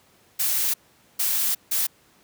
blue noise bursts at uneven times, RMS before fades -23 dBFS, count 3, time 0.39-0.74 / 1.19-1.55 / 1.71-1.87 s, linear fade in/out 10 ms, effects pink hiss -58 dBFS RMS until 2.23 s + high-pass 100 Hz 12 dB/octave

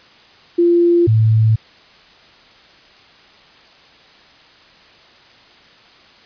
sine tone pair in turn, 344.7 / 110.41 Hz, F4 / A2, -23 / +6 cents, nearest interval octave + minor sixth, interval 1971 cents, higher first, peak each -9 dBFS, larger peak neither, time 0.58-1.07 / 1.07-1.56 s, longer neither, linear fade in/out 10 ms, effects white hiss -46 dBFS RMS until 6.25 s + resampled to 11025 Hz

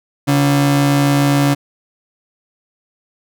45% pulse ring-modulated tone, 211.8 Hz, G#3, 34 cents sharp, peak -8 dBFS, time 0.27-1.55 s, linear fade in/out 20 ms, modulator 72.3 Hz, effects none

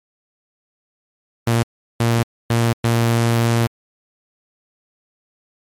sawtooth tone bursts at uneven times, 116.54 Hz, A#2, in tune, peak -10 dBFS, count 4, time 1.47-1.63 / 2-2.23 / 2.5-2.73 / 2.84-3.67 s, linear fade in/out 5 ms, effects MP3 64 kbps

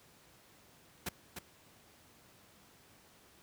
pink noise with echo, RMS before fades -37 dBFS, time 1.06-1.09 s, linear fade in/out 5 ms, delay 300 ms, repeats 1, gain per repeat -6 dB, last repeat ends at 1.39 s, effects pink hiss -62 dBFS RMS until 3.42 s + high-pass 80 Hz 12 dB/octave

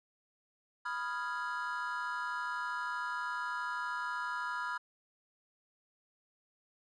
triangle chord, F half-diminished seventh, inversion second, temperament equal, 987.8 / 1244.5 / 1396.9 / 1661.2 Hz, Cb6 / Eb6 / F6 / Ab6, 0 / 0 / 0 / 0 cents, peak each -37 / -40 / -37 / -40 dBFS, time 0.85-4.78 s, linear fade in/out 10 ms, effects tanh soft clip ceiling -25 dBFS + resampled to 22050 Hz

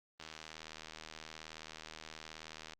click train, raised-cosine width 0.2 ms, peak -29 dBFS, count 201, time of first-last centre 0.2-2.735 s, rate 78.9 Hz, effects Opus 32 kbps

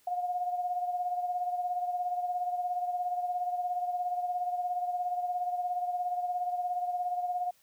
sine beating tone pair, 715 / 732 Hz, F5 / F#5, +41 / -19 cents, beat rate 17 Hz, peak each -30 / -38 dBFS, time 0.07-7.51 s, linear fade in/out 5 ms, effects white hiss -66 dBFS RMS until 7.62 s

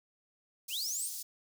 pink high-pass noise, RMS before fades -41 dBFS, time 0.68-1.23 s, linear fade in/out 10 ms, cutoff 5200 Hz, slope 24 dB/octave
sine linear sweep, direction up, 2317 to 9600 Hz, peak -34 dBFS, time 0.69-1.11 s, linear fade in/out 50 ms
effects none

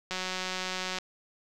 click train, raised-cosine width 0.2 ms, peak -16 dBFS, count 163, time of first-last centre 0.11-0.986 s, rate 185 Hz, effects none

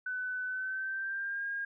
sine tone with pitch glide, 1504 to 1621.3 Hz, F#6 to G#6, +28 to -42 cents, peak -33 dBFS, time 0.06-1.65 s, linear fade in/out 5 ms, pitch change +130 cents, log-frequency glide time 0.46-1.46 s, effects none

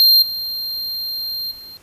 square tone with level steps, 4186 Hz, C8, in tune, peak -9 / -23 / -35 dBFS, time 0-1.77 s, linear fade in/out 0 ms, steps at 0.22 / 1.51 s, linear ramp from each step 5 ms, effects pink hiss -50 dBFS RMS until 1.82 s + resampled to 32000 Hz

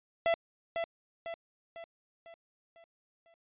45% pulse tone with echo, 669 Hz, E5, 25 cents sharp, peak -25 dBFS, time 0.26-0.34 s, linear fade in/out 0 ms, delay 500 ms, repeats 6, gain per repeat -6 dB, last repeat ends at 3.34 s, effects resampled to 8000 Hz

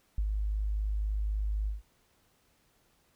sine tone with ADSR envelope, 51.91 Hz, G#1, in tune, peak -25 dBFS, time 0.18-1.82 s, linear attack 3 ms, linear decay 55 ms, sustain -3 dB, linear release 150 ms, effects pink hiss -69 dBFS RMS until 3.15 s

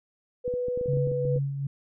sine tone, 493.9 Hz, B4, in tune, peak -26 dBFS, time 0.44-1.39 s, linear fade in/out 20 ms
clicks, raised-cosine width 3 ms, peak -26 dBFS, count 12, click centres 0.479 / 0.539 / 0.684 / 0.775 / 0.812 / 0.859 / 0.934 / 0.971 / 1.073 / 1.116 / 1.252 / 1.361 s
sine tone with tremolo, 139.1 Hz, C#3, 6 cents sharp, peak -23 dBFS, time 0.88-1.67 s, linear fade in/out 5 ms, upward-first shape sine, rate 2.6 Hz, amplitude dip 55%
effects none

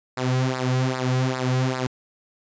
sawtooth tone with flanger, 128.6 Hz, C3, 30 cents flat, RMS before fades -23 dBFS, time 0.17-1.87 s, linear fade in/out 5 ms, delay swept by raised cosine 0.31 to 3.41 ms, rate 2.5 Hz, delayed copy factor -0.8, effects resampled to 16000 Hz

